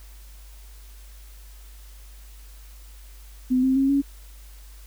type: tone with pitch steps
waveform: sine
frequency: 254.7 / 262.6 / 270.8 / 279.2 Hz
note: C4 / C4 / C#4 / C#4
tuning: -46 / +6 / -40 / +13 cents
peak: -17 dBFS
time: 3.5-4.02 s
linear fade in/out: 20 ms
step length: 130 ms
effects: added 50 Hz sine -42 dBFS peak until 4.86 s + white hiss -53 dBFS RMS until 4.86 s